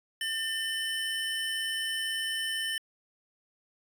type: tone pair together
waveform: square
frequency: 1796 / 3026 Hz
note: A6 / F#7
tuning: +35 / +38 cents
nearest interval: major sixth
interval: 903 cents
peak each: -34 / -33 dBFS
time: 0.21-2.78 s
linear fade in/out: 2 ms
effects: resampled to 32000 Hz